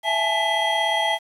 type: tone cluster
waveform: triangle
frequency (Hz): 663 / 832 / 869 / 1996 / 3245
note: E5 / G#5 / A5 / B6 / G#7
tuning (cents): +10 / +3 / -22 / +18 / -41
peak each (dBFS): -24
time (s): 0.03-1.19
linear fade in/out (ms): 50
effects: resampled to 32000 Hz + 8-bit